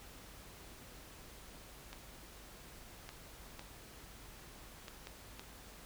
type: clicks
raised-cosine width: 0.2 ms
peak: -29 dBFS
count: 6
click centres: 1.93 / 3.091 / 3.594 / 4.882 / 5.071 / 5.395 s
effects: added 50 Hz sine -60 dBFS peak until 5.85 s + pink hiss -55 dBFS RMS until 5.85 s